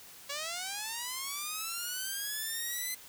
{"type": "linear sweep", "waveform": "5% pulse", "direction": "up", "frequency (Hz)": [554.4, 2046], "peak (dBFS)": -24, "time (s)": [0.29, 2.95], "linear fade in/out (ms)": 10, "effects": ["white hiss -52 dBFS RMS until 3.08 s"]}